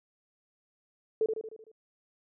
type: tone with echo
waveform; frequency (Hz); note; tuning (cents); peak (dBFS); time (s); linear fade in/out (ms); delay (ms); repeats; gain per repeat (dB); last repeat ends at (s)
sine; 440; A4; 0; -23; 1.21-1.26; 2; 76; 6; -5; 1.716
effects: none